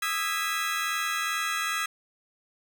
30% pulse chord, E major seventh, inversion third, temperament just, 1236.1 / 1318.5 / 1648.1 / 1977.8 Hz, D#6 / E6 / G#6 / B6, -12 / 0 / -14 / +2 cents, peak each -30 dBFS, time 0.02-1.86 s, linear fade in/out 5 ms, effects none

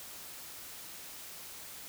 silence, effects white hiss -47 dBFS RMS until 1.88 s

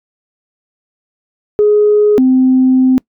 sine tone pair in turn, 418.4 / 258.6 Hz, G#4 / C4, +13 / -20 cents, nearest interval minor sixth, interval 833 cents, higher first, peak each -5 dBFS, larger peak neither, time 1.59-2.18 / 2.18-2.98 s, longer second, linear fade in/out 0 ms, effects noise-tail reverb RT60 0.1 s tail -25 dB re dry + tanh soft clip ceiling -1 dBFS

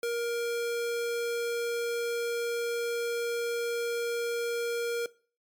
square tone, 470.6 Hz, A#4, 16 cents sharp, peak -29 dBFS, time 0.03-5.06 s, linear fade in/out 2 ms, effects noise-tail reverb RT60 0.4 s tail -21 dB re dry + MP3 96 kbps

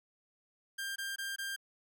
sawtooth tone bursts, 1593 Hz, G6, 27 cents sharp, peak -33 dBFS, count 4, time 0.78-1.563 s, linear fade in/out 10 ms, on 180 ms, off 21 ms, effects none

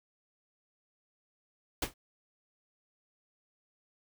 pink noise with exponential decay, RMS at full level -26 dBFS, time 1.82-1.94 s, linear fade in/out 5 ms, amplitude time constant 24 ms, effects none

